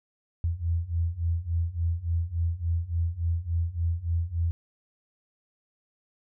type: beating tone pair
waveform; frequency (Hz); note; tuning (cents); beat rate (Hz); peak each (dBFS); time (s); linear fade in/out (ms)
sine; 82.41 / 85.91; E2 / F2; 0 / -28; 3.5; -29 / -27; 0.44-4.51; 0
effects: none